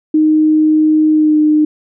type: tone with pitch glide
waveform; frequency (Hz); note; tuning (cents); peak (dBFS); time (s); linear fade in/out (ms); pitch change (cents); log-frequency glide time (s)
sine; 309.6 to 304.6; D#4 to D#4; -9 to -37; -7; 0.14-1.65; 5; -28; 1.11-1.37
effects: none